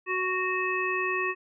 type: harmonic tone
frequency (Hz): 370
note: F#4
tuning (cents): 0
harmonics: 1 / 3 / 5 / 7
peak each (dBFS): -31 / -31 / -31 / -31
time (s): 0.06-1.35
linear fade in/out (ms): 50
effects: none